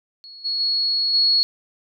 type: tone with level steps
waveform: sine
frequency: 4344 Hz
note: C#8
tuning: 36 cents flat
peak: -38 / -21 / -18 / -14 dBFS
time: 0.24-1.43 s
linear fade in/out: 0 ms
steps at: 0.44 / 0.59 / 1.13 s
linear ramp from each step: 20 ms
effects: none